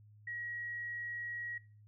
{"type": "tone", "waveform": "sine", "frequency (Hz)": 1905, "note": "A#6", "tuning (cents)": 37, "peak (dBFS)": -39, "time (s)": [0.27, 1.58], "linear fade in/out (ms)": 5, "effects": ["noise-tail reverb RT60 0.4 s tail -22 dB re dry", "added 105 Hz sine -57 dBFS peak until 1.87 s"]}